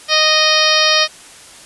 harmonic tone, 620 Hz, D#5, 6 cents flat, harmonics 1 / 2 / 3 / 4 / 5 / 6 / 7 / 8 / 9, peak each -19 / -19 / -19 / -19 / -19 / -19 / -19 / -19 / -19 dBFS, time 0.08-1.08 s, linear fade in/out 50 ms, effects white hiss -39 dBFS RMS until 1.65 s + resampled to 24000 Hz

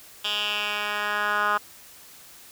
10% pulse tone with band-pass filter sweep, 207.7 Hz, G#3, in tune, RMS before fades -26 dBFS, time 0.24-1.58 s, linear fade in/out 10 ms, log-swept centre 3300 to 1300 Hz, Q 3.4, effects white hiss -48 dBFS RMS until 2.51 s

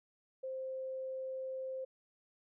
sine tone, 524 Hz, C5, 2 cents sharp, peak -38 dBFS, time 0.43-1.85 s, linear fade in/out 10 ms, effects none

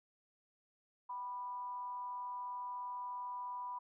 sine tone with frequency modulation, 986 Hz, B5, 3 cents flat, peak -40 dBFS, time 1.09-3.79 s, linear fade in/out 10 ms, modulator 215 Hz, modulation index 0.26, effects none

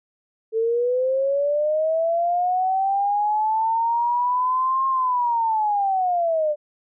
sine linear two-way sweep, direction up then down, 440 to 1070 to 587 Hz, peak -18 dBFS, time 0.52-6.56 s, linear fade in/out 50 ms, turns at 4.87 s, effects none

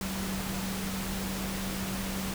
sine tone in noise, 191.7 Hz, G3, 38 cents flat, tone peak -34 dBFS, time 0.01-2.34 s, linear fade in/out 2 ms, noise pink, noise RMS -36 dBFS, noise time 0.01-2.34 s, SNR -1 dB, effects none

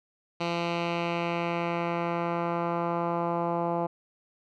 10% pulse tone with low-pass filter sweep, 170.7 Hz, F3, 39 cents flat, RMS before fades -29 dBFS, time 0.4-3.87 s, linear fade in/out 10 ms, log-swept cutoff 3700 to 850 Hz, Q 1.6, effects none

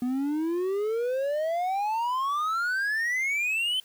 triangle exponential sweep, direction up, 242.9 to 3106 Hz, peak -23 dBFS, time 0.02-3.8 s, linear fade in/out 2 ms, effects white hiss -57 dBFS RMS until 3.84 s

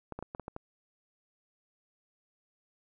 clicks, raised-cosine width 1 ms, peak -25 dBFS, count 7, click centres 0.123 / 0.19 / 0.226 / 0.349 / 0.397 / 0.481 / 0.564 s, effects none

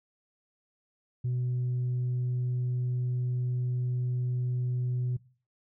sine tone, 124.5 Hz, B2, 14 cents sharp, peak -25 dBFS, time 1.24-5.17 s, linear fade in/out 10 ms, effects noise-tail reverb RT60 0.4 s tail -20 dB re dry + tanh soft clip ceiling -25 dBFS

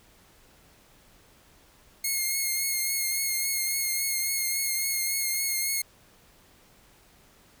5% pulse tone with vibrato, 2152 Hz, C7, 48 cents sharp, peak -16 dBFS, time 2.04-5.82 s, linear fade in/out 5 ms, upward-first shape triangle, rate 3.6 Hz, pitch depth 32 cents each way, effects pink hiss -58 dBFS RMS until 7.6 s

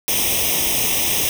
white noise with comb filter, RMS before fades -19 dBFS, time 0.08-1.29 s, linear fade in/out 0 ms, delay 0.34 ms, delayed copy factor +0.85, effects none

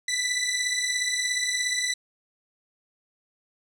15% pulse beating tone pair, 1975.5 / 1992.5 Hz, B6 / B6, 0 / +15 cents, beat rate 17 Hz, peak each -21 dBFS, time 0.08-1.94 s, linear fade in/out 5 ms, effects low-pass 10000 Hz 12 dB/octave

